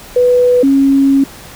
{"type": "tone pair in turn", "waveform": "sine", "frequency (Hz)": [493.9, 274], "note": ["B4", "C#4"], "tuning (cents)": [0, -20], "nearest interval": "minor seventh", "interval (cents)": 1020, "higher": "first", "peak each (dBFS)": -6, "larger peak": "neither", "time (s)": [[0.16, 0.63], [0.63, 1.24]], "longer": "second", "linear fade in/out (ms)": 5, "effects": ["pink hiss -34 dBFS RMS until 1.55 s"]}